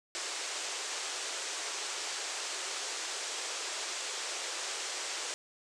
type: band-pass noise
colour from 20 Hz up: white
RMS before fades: -38 dBFS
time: 0.15-5.34 s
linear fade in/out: 0 ms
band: 340 to 8200 Hz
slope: 48 dB/octave
effects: none